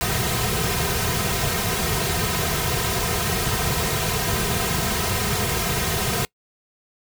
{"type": "noise with comb filter", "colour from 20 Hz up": "pink", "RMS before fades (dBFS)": -23, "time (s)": [0.01, 6.25], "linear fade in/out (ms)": 0, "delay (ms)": 3.5, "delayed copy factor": -0.9, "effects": ["noise-tail reverb RT60 0.1 s tail -24 dB re dry"]}